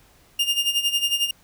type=tone with tremolo; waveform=40% pulse; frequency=2821 Hz; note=F7; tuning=17 cents sharp; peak=-16 dBFS; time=0.39-1.31 s; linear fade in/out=5 ms; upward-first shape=sine; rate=11 Hz; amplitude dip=75%; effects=pink hiss -56 dBFS RMS until 1.43 s